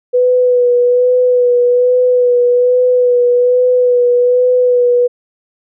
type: tone with vibrato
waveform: sine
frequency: 493.9 Hz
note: B4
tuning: in tune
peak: -7 dBFS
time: 0.13-5.08 s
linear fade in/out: 20 ms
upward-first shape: sine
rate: 1.2 Hz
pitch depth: 24 cents each way
effects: none